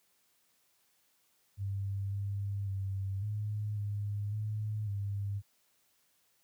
sine tone with pitch steps, 98.7 / 100 / 97.2 / 105.2 / 102.6 / 106.8 / 100.4 Hz, G2 / G2 / G2 / G#2 / G#2 / G#2 / G2, +12 / +35 / -14 / +23 / -21 / +49 / +42 cents, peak -32 dBFS, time 1.57-5.42 s, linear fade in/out 50 ms, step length 550 ms, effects white hiss -72 dBFS RMS until 6.43 s + high-pass 60 Hz 12 dB/octave

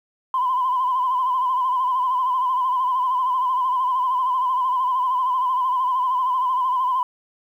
sine tone with vibrato, 1017 Hz, C6, 50 cents flat, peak -17 dBFS, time 0.34-7.03 s, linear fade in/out 2 ms, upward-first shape sine, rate 13 Hz, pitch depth 63 cents each way, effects tanh soft clip ceiling -13 dBFS + 9-bit

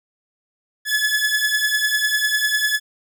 sawtooth beating tone pair, 1706 / 1716 Hz, G#6 / A6, +46 / -44 cents, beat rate 10 Hz, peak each -17 dBFS, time 0.85-2.8 s, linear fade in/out 50 ms, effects none

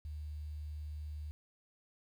sine tone, 75.3 Hz, D2, 44 cents sharp, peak -40 dBFS, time 0.05-1.31 s, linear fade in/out 0 ms, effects 11-bit

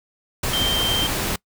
sine tone in noise, 3143 Hz, G7, 4 cents sharp, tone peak -20 dBFS, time 0.53-1.07 s, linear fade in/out 5 ms, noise pink, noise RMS -24 dBFS, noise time 0.43-1.36 s, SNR +1 dB, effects noise-tail reverb RT60 0.1 s tail -24 dB re dry

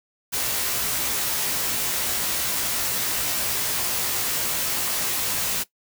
white noise with comb filter, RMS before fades -25 dBFS, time 0.32-5.64 s, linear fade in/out 20 ms, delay 17 ms, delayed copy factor +0.7, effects noise-tail reverb RT60 0.1 s tail -17 dB re dry

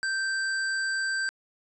square tone, 1564 Hz, G6, 4 cents flat, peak -27 dBFS, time 0.03-1.29 s, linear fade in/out 0 ms, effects resampled to 22050 Hz + 10-bit

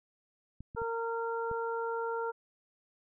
clicks, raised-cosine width 5 ms, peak -32 dBFS, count 4, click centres 0.606 / 0.749 / 0.818 / 1.514 s
harmonic tone, 460.1 Hz, A#4, 23 cents flat, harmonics 1 / 2 / 3, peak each -34 / -37 / -39 dBFS, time 0.76-2.32 s, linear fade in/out 20 ms
effects none

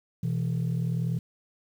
sine tone pair together, 124.58 / 165 Hz, B2 / E3, +15 / +2 cents, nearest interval perfect fourth, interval 487 cents, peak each -26 dBFS, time 0.23-1.19 s, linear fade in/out 5 ms, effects tanh soft clip ceiling -22 dBFS + 9-bit

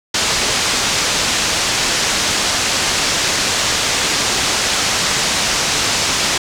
white low-pass noise, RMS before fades -17 dBFS, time 0.14-6.38 s, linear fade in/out 5 ms, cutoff 7000 Hz, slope 24 dB/octave, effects none

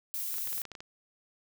violet noise, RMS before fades -35 dBFS, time 0.14-0.62 s, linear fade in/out 0 ms
clicks, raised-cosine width 0.2 ms, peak -26 dBFS, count 10, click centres 0.342 / 0.383 / 0.474 / 0.529 / 0.58 / 0.617 / 0.653 / 0.717 / 0.752 / 0.805 s
effects none

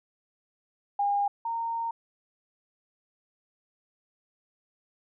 sine tone pair in turn, 810 / 921.1 Hz, G#5 / A#5, -43 / -21 cents, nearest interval major second, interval 222 cents, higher second, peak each -23 / -28 dBFS, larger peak first, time 0.99-1.28 / 1.45-1.91 s, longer second, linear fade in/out 5 ms, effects none

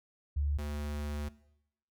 sine / square tone pair in turn, 72.3 / 73.73 Hz, D2 / D2, -27 / +7 cents, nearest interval unison, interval 34 cents, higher second, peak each -28 / -35 dBFS, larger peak first, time 0.36-0.58 / 0.58-1.29 s, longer second, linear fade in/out 10 ms, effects noise-tail reverb RT60 0.8 s tail -19 dB re dry

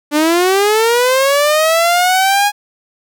sawtooth linear sweep, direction up, 290 to 830.6 Hz, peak -6 dBFS, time 0.11-2.52 s, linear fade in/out 50 ms, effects none

